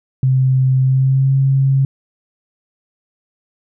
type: tone with pitch glide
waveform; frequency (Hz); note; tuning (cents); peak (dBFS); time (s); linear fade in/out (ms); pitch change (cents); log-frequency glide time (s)
sine; 130.81 to 135.34; C3 to C#3; 0 to -41; -10; 0.23-1.85; 2; +59; 0.81-1.34
effects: none